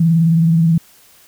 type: tone with vibrato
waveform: sine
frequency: 164.81 Hz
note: E3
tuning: in tune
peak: -9 dBFS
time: 0-0.78 s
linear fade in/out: 5 ms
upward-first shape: sine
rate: 19 Hz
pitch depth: 52 cents each way
effects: white hiss -48 dBFS RMS until 1.27 s